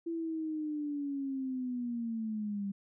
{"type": "linear sweep", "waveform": "sine", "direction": "down", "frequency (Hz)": [335.9, 196], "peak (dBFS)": -33, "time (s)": [0.06, 2.72], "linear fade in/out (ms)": 10, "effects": []}